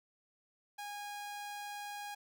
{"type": "tone", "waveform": "sawtooth", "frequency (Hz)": 821, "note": "G#5", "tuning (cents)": -20, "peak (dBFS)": -38, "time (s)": [0.78, 2.15], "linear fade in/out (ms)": 10, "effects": []}